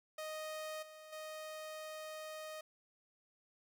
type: tone with level steps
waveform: sawtooth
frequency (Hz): 622.3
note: D#5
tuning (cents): 0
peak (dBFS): -38 / -49 / -41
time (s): 0.18-2.61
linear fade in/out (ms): 5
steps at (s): 0.82 / 1.12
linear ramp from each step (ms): 10
effects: none